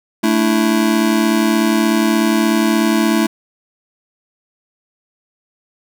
square chord, A suspended fourth, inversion none, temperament just, 220 / 293.3 / 330 Hz, A3 / D4 / E4, 0 / -2 / +2 cents, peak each -16 / -20 / -17 dBFS, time 0.23-3.27 s, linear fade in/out 10 ms, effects none

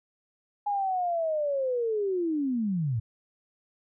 sine linear sweep, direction down, 830.6 to 103.83 Hz, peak -25 dBFS, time 0.66-3 s, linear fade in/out 10 ms, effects none

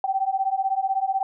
sine beating tone pair, 765 / 781 Hz, G5 / G5, -42 / -7 cents, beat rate 16 Hz, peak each -24 / -24 dBFS, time 0.04-1.23 s, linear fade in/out 2 ms, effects none

